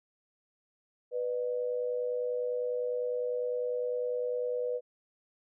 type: tone pair together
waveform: sine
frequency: 493.9 / 603.8 Hz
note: B4 / D5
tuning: 0 / +48 cents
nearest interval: minor third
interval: 348 cents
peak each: -30 / -38 dBFS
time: 1.11-4.81 s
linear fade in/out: 50 ms
effects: none